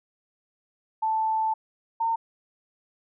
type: tone pair in turn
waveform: sine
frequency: 880 / 910.5 Hz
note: A5 / A#5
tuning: 0 / -41 cents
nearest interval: minor second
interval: 59 cents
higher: second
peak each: -22 dBFS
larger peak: neither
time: 1.02-1.54 / 2-2.16 s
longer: first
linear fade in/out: 10 ms
effects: none